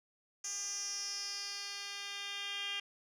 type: tone with band-pass filter sweep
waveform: 10% pulse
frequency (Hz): 401.3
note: G4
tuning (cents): +41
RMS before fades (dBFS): -41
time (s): 0.44-2.8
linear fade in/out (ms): 5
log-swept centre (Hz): 6500 to 3100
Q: 5.9
effects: none